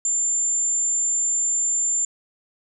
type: tone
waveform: sine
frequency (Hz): 7230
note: A8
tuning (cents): +46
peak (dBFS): -19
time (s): 0.05-2.05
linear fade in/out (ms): 2
effects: none